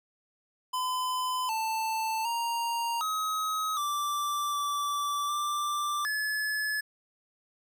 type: tone with pitch steps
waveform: square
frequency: 1014 / 886 / 934 / 1270 / 1170 / 1161 / 1179 / 1714 Hz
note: B5 / A5 / A#5 / D#6 / D6 / D6 / D6 / A6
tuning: +45 / +12 / +3 / +35 / -7 / -20 / +6 / -46 cents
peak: -29 dBFS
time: 0.73-6.81 s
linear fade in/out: 10 ms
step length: 760 ms
effects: none